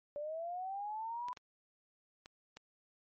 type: linear sweep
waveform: sine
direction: up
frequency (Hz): 574 to 1000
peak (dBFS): -38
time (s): 0.16-1.33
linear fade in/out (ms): 0
type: clicks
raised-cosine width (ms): 0.2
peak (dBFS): -32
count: 4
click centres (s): 1.285 / 1.372 / 2.259 / 2.57
effects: MP3 32 kbps